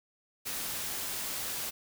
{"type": "noise", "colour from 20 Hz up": "white", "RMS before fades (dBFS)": -36, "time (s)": [0.45, 1.71], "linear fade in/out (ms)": 20, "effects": []}